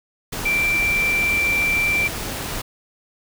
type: tone in noise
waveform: sine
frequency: 2349 Hz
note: D7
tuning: in tune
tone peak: -17 dBFS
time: 0.45-2.08 s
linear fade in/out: 10 ms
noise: pink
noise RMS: -28 dBFS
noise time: 0.32-2.62 s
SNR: +8 dB
effects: none